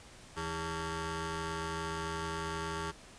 15% pulse ring-modulated tone, 242.6 Hz, B3, 31 cents flat, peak -26 dBFS, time 0.36-2.92 s, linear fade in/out 20 ms, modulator 650 Hz, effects pink hiss -54 dBFS RMS until 3.18 s + resampled to 22050 Hz

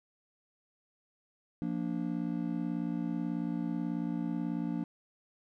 triangle chord, Bb major, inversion second, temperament just, 174.81 / 233.1 / 291.4 Hz, F3 / Bb3 / D4, +2 / 0 / -13 cents, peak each -34 dBFS, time 1.62-4.84 s, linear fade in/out 0 ms, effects none

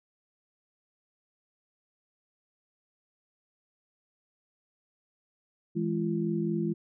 sine tone cluster, 164.8 / 209.1 / 341.7 Hz, E3 / G#3 / F4, 0 / +12 / -38 cents, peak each -31 dBFS, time 5.75-6.74 s, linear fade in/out 20 ms, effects none

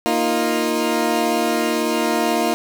20% pulse chord, Bb suspended fourth, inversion none, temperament equal, 233.1 / 311.1 / 349.2 Hz, Bb3 / Eb4 / F4, 0 / 0 / 0 cents, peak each -17 dBFS, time 0.06-2.54 s, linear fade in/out 0 ms, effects none

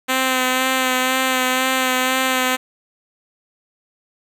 5% pulse tone with vibrato, 258.3 Hz, C4, 22 cents flat, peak -5 dBFS, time 0.08-2.57 s, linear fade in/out 20 ms, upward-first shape sine, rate 2 Hz, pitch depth 21 cents each way, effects none

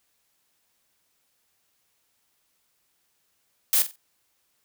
blue noise with echo, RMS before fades -20 dBFS, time 3.73-3.82 s, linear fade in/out 0 ms, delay 46 ms, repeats 3, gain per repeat -12 dB, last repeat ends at 3.958 s, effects white hiss -71 dBFS RMS until 4.64 s

